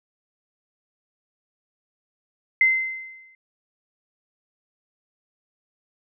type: tone with exponential decay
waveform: sine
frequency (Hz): 2069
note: C7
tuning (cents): -20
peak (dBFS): -12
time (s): 2.61-3.35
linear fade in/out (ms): 2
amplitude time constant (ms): 160
effects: none